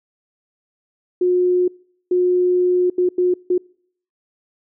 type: tone bursts at uneven times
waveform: sine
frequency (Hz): 360.5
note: F#4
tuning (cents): -45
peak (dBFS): -13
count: 5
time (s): 1.21-1.68 / 2.11-2.9 / 2.98-3.09 / 3.18-3.34 / 3.5-3.58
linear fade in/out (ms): 5
effects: noise-tail reverb RT60 0.6 s tail -26 dB re dry